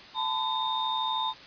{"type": "tone cluster", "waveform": "sine", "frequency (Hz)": [880, 1013, 3662], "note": ["A5", "B5", "A#7"], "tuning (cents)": [0, 44, -32], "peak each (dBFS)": -31, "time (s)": [0.14, 1.34], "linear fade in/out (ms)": 50, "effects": ["white hiss -47 dBFS RMS until 1.46 s", "resampled to 11025 Hz"]}